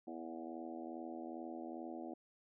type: harmonic tone with a mistuned harmonic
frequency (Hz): 82.41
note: E2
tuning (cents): 0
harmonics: 3 / 4 / 5 / 6 / 7 / 8 / 9 / 10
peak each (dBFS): -49 / -47 / -57 / -58 / -54 / -56 / -52 / -63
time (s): 0.07-2.14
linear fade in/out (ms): 5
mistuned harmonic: 9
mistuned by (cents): -24
effects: none